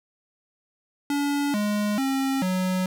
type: tone with pitch steps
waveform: square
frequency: 285.7 / 207.9 / 269.2 / 185 Hz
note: D4 / G#3 / C4 / F#3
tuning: -48 / +2 / +49 / 0 cents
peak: -23 dBFS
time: 1.1-2.86 s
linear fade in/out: 2 ms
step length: 440 ms
effects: none